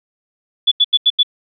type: tone bursts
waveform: sine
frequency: 3444 Hz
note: A7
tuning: 38 cents flat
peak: -8 dBFS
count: 5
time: 0.67-1.232 s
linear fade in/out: 10 ms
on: 46 ms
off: 83 ms
effects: none